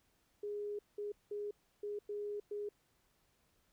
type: tone bursts at uneven times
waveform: sine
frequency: 413.1 Hz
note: G#4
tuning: 9 cents flat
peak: -38 dBFS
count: 6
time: 0.43-0.79 / 0.98-1.12 / 1.31-1.51 / 1.83-1.99 / 2.09-2.4 / 2.51-2.69 s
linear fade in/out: 5 ms
effects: pink hiss -75 dBFS RMS until 3.72 s